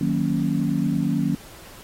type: chord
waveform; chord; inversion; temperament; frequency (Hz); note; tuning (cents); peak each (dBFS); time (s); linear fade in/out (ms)
sine; D# minor seventh; none; equal; 155.56 / 185 / 233.1 / 277.2; D#3 / F#3 / A#3 / C#4; 0 / 0 / 0 / 0; -25; 0.01-1.35; 2
effects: pink hiss -45 dBFS RMS until 1.83 s + AAC 48 kbps